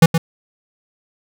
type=tone with echo; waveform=square; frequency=164.81 Hz; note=E3; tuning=in tune; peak=-4 dBFS; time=0.02-0.06 s; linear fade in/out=5 ms; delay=120 ms; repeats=1; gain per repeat=-9 dB; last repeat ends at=0.18 s; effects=none